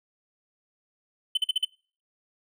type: tone bursts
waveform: triangle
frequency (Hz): 3045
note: F#7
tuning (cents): +49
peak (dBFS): -19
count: 5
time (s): 1.35-1.649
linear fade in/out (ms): 5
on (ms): 23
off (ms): 46
effects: noise-tail reverb RT60 0.4 s tail -23 dB re dry